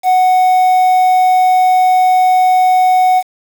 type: tone with quantisation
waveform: triangle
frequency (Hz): 740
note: F#5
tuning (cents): 0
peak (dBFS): -5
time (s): 0.03-3.23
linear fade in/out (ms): 50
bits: 5
effects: none